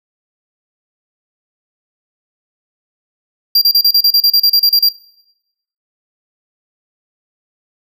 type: tone bursts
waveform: square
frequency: 4751 Hz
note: D8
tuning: 19 cents sharp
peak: -7 dBFS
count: 14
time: 3.55-4.89 s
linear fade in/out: 5 ms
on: 66 ms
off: 32 ms
effects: noise-tail reverb RT60 0.9 s tail -23 dB re dry